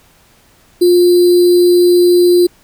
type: tone with sample-and-hold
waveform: sine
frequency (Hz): 353.1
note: F4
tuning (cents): +19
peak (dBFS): -5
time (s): 0.81-2.47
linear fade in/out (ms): 10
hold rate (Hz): 4410
effects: pink hiss -49 dBFS RMS until 2.63 s